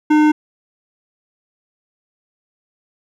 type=tone with hard clipping; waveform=triangle; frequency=303.8 Hz; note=D#4; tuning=41 cents flat; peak=-11 dBFS; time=0.1-0.32 s; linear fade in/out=10 ms; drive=17 dB; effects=none